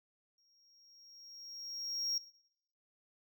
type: tone with exponential growth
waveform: triangle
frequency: 5588 Hz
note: F8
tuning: in tune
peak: -30 dBFS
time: 0.38-2.18 s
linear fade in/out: 2 ms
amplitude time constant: 390 ms
effects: noise-tail reverb RT60 0.7 s tail -18 dB re dry